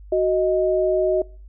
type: tone pair together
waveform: sine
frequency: 372 / 625.6 Hz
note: F#4 / D#5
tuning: +9 / +9 cents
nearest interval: major sixth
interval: 900 cents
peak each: -19 dBFS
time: 0.12-1.22 s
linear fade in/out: 5 ms
effects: noise-tail reverb RT60 0.4 s tail -24 dB re dry + added 50 Hz sine -39 dBFS peak until 1.48 s